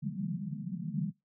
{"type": "band-pass noise", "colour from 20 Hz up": "pink", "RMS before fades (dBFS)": -36, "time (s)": [0.02, 1.12], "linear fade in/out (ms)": 20, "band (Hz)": [140, 220], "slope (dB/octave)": 96, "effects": ["noise-tail reverb RT60 0.2 s tail -21 dB re dry"]}